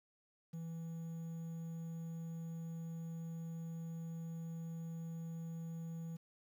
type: tone with quantisation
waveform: triangle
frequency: 164.81 Hz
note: E3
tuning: in tune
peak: -40 dBFS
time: 0.53-6.17 s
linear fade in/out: 10 ms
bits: 11
effects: none